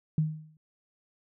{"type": "tone with exponential decay", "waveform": "sine", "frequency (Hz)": 155.56, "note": "D#3", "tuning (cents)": 0, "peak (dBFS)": -20, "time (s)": [0.18, 0.57], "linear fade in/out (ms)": 2, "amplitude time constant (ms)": 83, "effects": []}